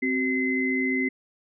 sine tone cluster, 261.3 / 375.6 / 2052 Hz, C4 / F#4 / C7, -2 / +26 / -34 cents, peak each -25 / -31 / -26 dBFS, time 0.02-1.09 s, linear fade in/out 10 ms, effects none

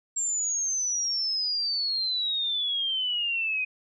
sine exponential sweep, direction down, 7459 to 2489 Hz, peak -25 dBFS, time 0.16-3.65 s, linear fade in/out 10 ms, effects none

